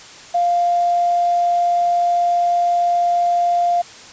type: tone with tanh clipping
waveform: triangle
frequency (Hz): 698.5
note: F5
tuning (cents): 0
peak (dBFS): -13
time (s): 0.34-3.82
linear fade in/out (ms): 10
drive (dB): 2
effects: white hiss -39 dBFS RMS until 4.12 s + resampled to 16000 Hz